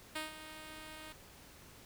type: tone with ADSR envelope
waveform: 5% pulse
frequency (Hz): 311.2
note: D#4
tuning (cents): 0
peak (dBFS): -25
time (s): 0.15-1.13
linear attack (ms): 10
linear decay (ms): 150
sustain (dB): -12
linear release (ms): 12
effects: pink hiss -57 dBFS RMS until 1.85 s